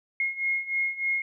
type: beating tone pair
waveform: sine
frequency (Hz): 2151 / 2154.3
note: C7 / C7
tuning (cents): +47 / +50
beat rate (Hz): 3.3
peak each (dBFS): -30 / -27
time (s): 0.2-1.22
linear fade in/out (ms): 2
effects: none

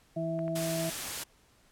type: harmonic tone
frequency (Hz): 164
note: E3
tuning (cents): -9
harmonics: 1 / 2 / 4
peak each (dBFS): -34 / -37 / -33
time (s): 0.16-0.9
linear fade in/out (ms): 10
type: clicks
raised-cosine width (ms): 0.5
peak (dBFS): -31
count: 4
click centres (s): 0.391 / 0.48 / 0.582 / 0.846
type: noise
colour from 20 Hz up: white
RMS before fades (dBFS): -36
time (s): 0.55-1.24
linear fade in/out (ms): 10
effects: pink hiss -64 dBFS RMS until 1.71 s + low-pass 12000 Hz 12 dB/octave

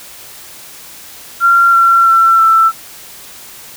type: tone with pitch steps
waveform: sine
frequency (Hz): 1378 / 1362.2 / 1346.5 / 1331.1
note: F6 / F6 / E6 / E6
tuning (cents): -24 / -44 / +36 / +16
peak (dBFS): -5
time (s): 1.4-2.72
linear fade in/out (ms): 50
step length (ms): 330
effects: white hiss -34 dBFS RMS until 3.76 s

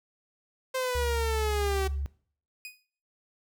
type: exponential sweep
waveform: sawtooth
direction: down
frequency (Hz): 523.3 to 380.3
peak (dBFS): -24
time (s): 0.74-1.88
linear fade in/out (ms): 10
type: tone with vibrato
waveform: sine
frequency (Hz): 70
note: C#2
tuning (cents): +18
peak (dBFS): -29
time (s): 0.95-2.06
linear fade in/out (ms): 0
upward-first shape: triangle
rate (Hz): 4.6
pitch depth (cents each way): 9
type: tone with exponential decay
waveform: sawtooth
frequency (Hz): 2489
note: D#7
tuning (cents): 0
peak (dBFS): -33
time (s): 2.65-2.85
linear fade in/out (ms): 1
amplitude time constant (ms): 43
effects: noise-tail reverb RT60 0.5 s tail -19 dB re dry

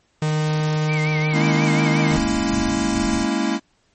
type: tone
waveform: 45% pulse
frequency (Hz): 153.8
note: D#3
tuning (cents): -20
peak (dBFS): -18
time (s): 0.22-2.17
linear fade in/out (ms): 2
type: tone with vibrato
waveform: sine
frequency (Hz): 2217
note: C#7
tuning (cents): 0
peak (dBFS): -25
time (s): 0.88-2.14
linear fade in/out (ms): 20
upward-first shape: sine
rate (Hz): 5.6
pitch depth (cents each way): 100
type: chord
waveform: square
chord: A# half-diminished seventh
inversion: third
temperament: equal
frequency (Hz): 207.7 / 233.1 / 277.2 / 329.6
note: G#3 / A#3 / C#4 / E4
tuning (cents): 0 / 0 / 0 / 0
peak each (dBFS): -25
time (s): 1.32-3.6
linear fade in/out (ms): 50
type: band-stop noise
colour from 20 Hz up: pink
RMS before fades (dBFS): -27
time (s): 2.09-3.27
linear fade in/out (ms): 50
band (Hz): 230 to 4900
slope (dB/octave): 48
effects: pink hiss -63 dBFS RMS until 3.94 s + MP3 32 kbps

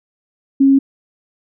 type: tone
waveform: sine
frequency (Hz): 272.5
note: C#4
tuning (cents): -29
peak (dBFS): -7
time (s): 0.6-0.79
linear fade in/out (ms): 10
effects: none

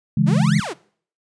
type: chord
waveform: sine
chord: C# minor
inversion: none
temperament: equal with one note detuned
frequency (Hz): 139.56 / 164.81 / 207.7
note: C#3 / E3 / G#3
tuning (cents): +12 / 0 / 0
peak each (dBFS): -18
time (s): 0.17-0.6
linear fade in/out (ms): 5
type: exponential two-way sweep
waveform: sawtooth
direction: up then down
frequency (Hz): 271.8 to 2295 to 271.8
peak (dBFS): -22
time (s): 0.26-0.74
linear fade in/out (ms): 20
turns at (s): 0.57
effects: noise-tail reverb RT60 0.5 s tail -21 dB re dry + resampled to 22050 Hz

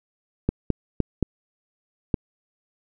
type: clicks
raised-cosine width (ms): 3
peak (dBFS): -7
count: 5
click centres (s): 0.49 / 0.703 / 1.003 / 1.227 / 2.142
effects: none

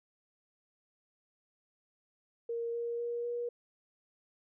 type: tone with pitch steps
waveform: sine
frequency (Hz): 466.2 / 470.3 / 474.3 / 478.5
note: A#4 / A#4 / A#4 / A#4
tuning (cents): 0 / +15 / +30 / +45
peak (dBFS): -33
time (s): 2.49-3.49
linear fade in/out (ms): 5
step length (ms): 250
effects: none

